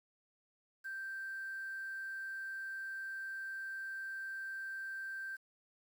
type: tone with quantisation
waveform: sine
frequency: 1568 Hz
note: G6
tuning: in tune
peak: -40 dBFS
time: 0.84-5.37 s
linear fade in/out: 20 ms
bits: 10
effects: none